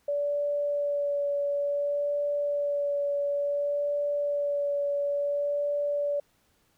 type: tone with vibrato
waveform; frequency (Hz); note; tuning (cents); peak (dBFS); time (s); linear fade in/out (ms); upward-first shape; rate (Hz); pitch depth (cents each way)
sine; 575; D5; -37; -25; 0.08-6.2; 5; sine; 0.57; 13
effects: pink hiss -68 dBFS RMS until 6.77 s